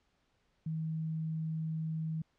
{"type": "tone", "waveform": "sine", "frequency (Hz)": 159.4, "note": "D#3", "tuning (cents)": 42, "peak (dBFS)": -33, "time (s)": [0.66, 2.22], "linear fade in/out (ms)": 5, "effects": ["pink hiss -75 dBFS RMS until 2.38 s", "low-pass 5000 Hz 12 dB/octave"]}